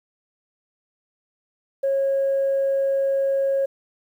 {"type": "tone", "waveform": "sine", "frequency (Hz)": 546, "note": "C#5", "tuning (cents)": -26, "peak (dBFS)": -17, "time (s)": [1.83, 3.66], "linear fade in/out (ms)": 10, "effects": ["tanh soft clip ceiling -15 dBFS", "9-bit"]}